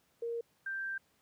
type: tone pair in turn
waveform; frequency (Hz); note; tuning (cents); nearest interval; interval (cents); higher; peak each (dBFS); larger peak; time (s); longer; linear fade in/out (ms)
sine; 466.7 / 1574.3; A#4 / G6; +2 / +7; octave + major sixth; 2105; second; -34 / -35; first; 0.22-0.41 / 0.66-0.98; second; 5
effects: pink hiss -72 dBFS RMS until 1.21 s + high-pass 100 Hz 12 dB/octave